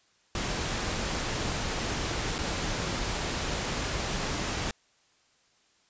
pink noise with dropouts, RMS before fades -31 dBFS, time 0.35-4.71 s, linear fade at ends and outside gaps 2 ms, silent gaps 2.383-2.387 s, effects white hiss -66 dBFS RMS until 5.89 s + resampled to 16000 Hz

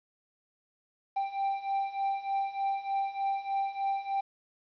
triangle beating tone pair, 784 / 787.3 Hz, G5 / G5, 0 / +7 cents, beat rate 3.3 Hz, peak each -32 / -29 dBFS, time 1.16-4.21 s, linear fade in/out 10 ms, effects resampled to 11025 Hz + 10-bit

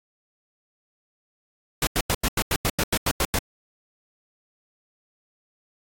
pink noise bursts, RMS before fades -22 dBFS, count 12, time 1.82-3.388 s, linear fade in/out 2 ms, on 50 ms, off 88 ms, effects AAC 64 kbps

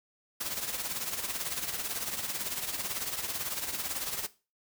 white noise with tremolo, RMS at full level -32 dBFS, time 0.4-4.27 s, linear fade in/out 10 ms, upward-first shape triangle, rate 18 Hz, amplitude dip 70%, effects noise-tail reverb RT60 0.3 s tail -17 dB re dry

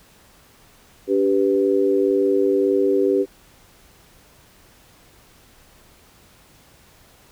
sine chord, G major, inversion second, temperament equal with one note detuned, 287.1 / 392 / 493.9 Hz, D4 / G4 / B4, -39 / 0 / 0 cents, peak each -22 / -17 / -22 dBFS, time 1.07-3.26 s, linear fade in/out 50 ms, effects pink hiss -52 dBFS RMS until 7.31 s

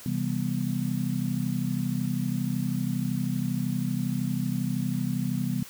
sine chord, C major seventh, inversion none, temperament just, 130.81 / 163.52 / 196.22 / 245.3 Hz, C3 / E3 / G3 / B3, 0 / -14 / +2 / -12 cents, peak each -31 dBFS, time 0.06-5.63 s, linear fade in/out 2 ms, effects white hiss -46 dBFS RMS until 5.69 s

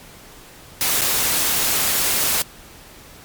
white noise with dropouts, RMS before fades -19 dBFS, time 0.81-2.42 s, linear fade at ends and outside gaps 1 ms, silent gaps 1.011-1.016 s, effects pink hiss -43 dBFS RMS until 3.24 s + MP3 96 kbps

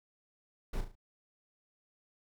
brown noise with echo, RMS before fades -35 dBFS, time 0.73-0.81 s, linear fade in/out 5 ms, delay 36 ms, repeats 4, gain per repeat -7 dB, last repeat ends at 0.954 s, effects none

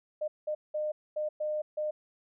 sine tone bursts at uneven times, 608 Hz, D#5, 40 cents flat, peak -29 dBFS, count 6, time 0.21-0.28 / 0.47-0.55 / 0.74-0.92 / 1.16-1.29 / 1.4-1.62 / 1.77-1.91 s, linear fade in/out 10 ms, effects none

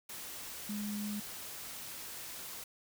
sine tone in noise, 207.7 Hz, G#3, in tune, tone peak -36 dBFS, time 0.69-1.2 s, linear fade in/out 5 ms, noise white, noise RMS -45 dBFS, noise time 0.09-2.64 s, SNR +6 dB, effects none

